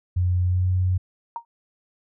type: tone with pitch glide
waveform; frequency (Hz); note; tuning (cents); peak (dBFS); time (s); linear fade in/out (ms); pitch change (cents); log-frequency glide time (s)
sine; 90 to 91.78; F#2 to F#2; -47 to -14; -18; 0.16-0.98; 10; +33; 0.43-0.68
type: tone with exponential decay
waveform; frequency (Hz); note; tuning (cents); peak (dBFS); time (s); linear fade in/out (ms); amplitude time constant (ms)
sine; 932.3; A#5; 0; -23; 1.36-1.45; 1; 18
effects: none